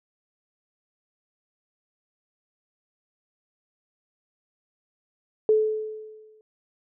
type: tone with exponential decay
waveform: sine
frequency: 432.7 Hz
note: A4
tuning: 29 cents flat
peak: -14 dBFS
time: 5.49-6.41 s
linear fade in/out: 1 ms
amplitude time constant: 200 ms
effects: none